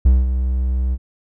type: tone with ADSR envelope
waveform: triangle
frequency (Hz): 63.6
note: C2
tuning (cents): -48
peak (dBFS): -5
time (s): 0.05-0.98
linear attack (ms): 9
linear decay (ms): 200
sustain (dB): -9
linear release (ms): 48
effects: none